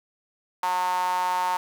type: tone with high-pass filter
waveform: sawtooth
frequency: 181.6 Hz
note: F#3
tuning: 32 cents flat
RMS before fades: -25 dBFS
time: 0.63-1.57 s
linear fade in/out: 2 ms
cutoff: 920 Hz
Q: 8
effects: none